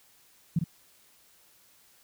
sine tone with echo, 164.81 Hz, E3, in tune, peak -21 dBFS, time 0.56-0.59 s, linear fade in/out 5 ms, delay 51 ms, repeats 1, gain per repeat -5 dB, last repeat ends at 0.641 s, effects white hiss -61 dBFS RMS until 2.03 s

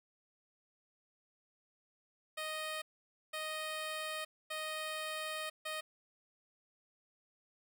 10% pulse tone bursts at uneven times, 622.3 Hz, D#5, in tune, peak -30 dBFS, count 4, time 2.37-2.82 / 3.33-4.25 / 4.5-5.5 / 5.65-5.81 s, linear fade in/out 10 ms, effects none

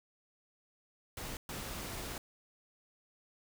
pink noise bursts at uneven times, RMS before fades -42 dBFS, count 2, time 1.17-1.37 / 1.49-2.18 s, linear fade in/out 2 ms, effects none

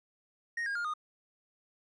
triangle tone with pitch steps, 1864.7 / 1623.3 / 1413.2 / 1230.2 Hz, A#6 / G#6 / F6 / D#6, 0 / -40 / +20 / -20 cents, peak -30 dBFS, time 0.57-0.938 s, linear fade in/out 5 ms, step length 92 ms, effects resampled to 22050 Hz + 12-bit

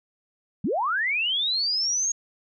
sine linear sweep, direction up, 147.3 to 6645 Hz, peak -22 dBFS, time 0.64-2.12 s, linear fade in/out 5 ms, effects none

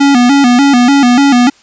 square tone with vibrato, 261.6 Hz, C4, in tune, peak -5 dBFS, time 0-1.5 s, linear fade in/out 10 ms, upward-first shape square, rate 3.4 Hz, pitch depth 120 cents each way, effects white hiss -45 dBFS RMS until 1.62 s + resampled to 16000 Hz

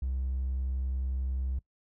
triangle tone, 65.1 Hz, C2, 8 cents flat, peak -26 dBFS, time 0.02-1.59 s, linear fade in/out 5 ms, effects noise-tail reverb RT60 0.1 s tail -22 dB re dry + tanh soft clip ceiling -24 dBFS

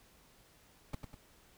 brown noise with echo, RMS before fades -37 dBFS, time 0.93-0.95 s, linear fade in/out 5 ms, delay 99 ms, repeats 2, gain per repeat -6 dB, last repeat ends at 1.148 s, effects pink hiss -64 dBFS RMS until 1.57 s

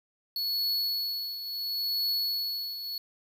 square tone with tremolo, 4392 Hz, C#8, 17 cents flat, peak -26 dBFS, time 0.36-2.98 s, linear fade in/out 2 ms, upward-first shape triangle, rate 0.72 Hz, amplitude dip 70%, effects 9-bit

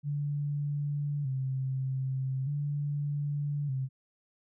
sine tone with vibrato, 138.59 Hz, C#3, in tune, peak -29 dBFS, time 0.03-3.89 s, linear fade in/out 50 ms, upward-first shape square, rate 0.41 Hz, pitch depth 79 cents each way, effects none

